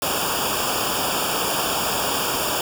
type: noise with comb filter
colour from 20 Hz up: pink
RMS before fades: -23 dBFS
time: 0.02-2.61 s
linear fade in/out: 2 ms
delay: 0.49 ms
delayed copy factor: -1
effects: none